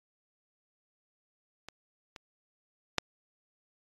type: clicks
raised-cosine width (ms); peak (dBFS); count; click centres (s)
0.2; -25 / -27 / -8; 3; 1.686 / 2.162 / 2.983
effects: AAC 32 kbps